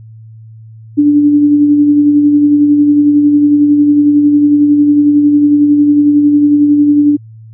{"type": "tone with tremolo", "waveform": "sine", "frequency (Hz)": 292.4, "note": "D4", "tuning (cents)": -7, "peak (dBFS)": -3, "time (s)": [0.97, 7.17], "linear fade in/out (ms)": 20, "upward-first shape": "sine", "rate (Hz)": 11, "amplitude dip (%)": 35, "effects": ["added 111 Hz sine -31 dBFS peak until 7.53 s"]}